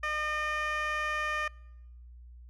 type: tone with band-pass filter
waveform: 15% pulse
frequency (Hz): 607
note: D#5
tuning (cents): -43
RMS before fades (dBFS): -32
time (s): 0.03-1.48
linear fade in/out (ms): 5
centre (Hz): 1700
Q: 1.4
effects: noise-tail reverb RT60 0.9 s tail -26 dB re dry + added 60 Hz sine -47 dBFS peak until 2.49 s